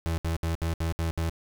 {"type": "tone bursts", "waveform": "35% pulse", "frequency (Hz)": 82.4, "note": "E2", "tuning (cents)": 0, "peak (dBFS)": -24, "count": 7, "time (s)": [0.06, 1.296], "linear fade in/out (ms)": 0, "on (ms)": 120, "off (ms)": 66, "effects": []}